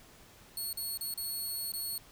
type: tone with dropouts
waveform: 5% pulse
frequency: 4352 Hz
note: C#8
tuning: 33 cents flat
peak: -28 dBFS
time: 0.57-1.98 s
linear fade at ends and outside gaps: 2 ms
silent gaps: 0.73-0.772 / 0.975-1.009 / 1.14-1.175 / 1.72-1.736 s
effects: pink hiss -57 dBFS RMS until 2.11 s